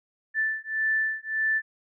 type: beating tone pair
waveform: sine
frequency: 1760 / 1761.7 Hz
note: A6 / A6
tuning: 0 / +2 cents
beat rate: 1.7 Hz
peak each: -27 / -27 dBFS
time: 0.34-1.62 s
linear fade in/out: 50 ms
effects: none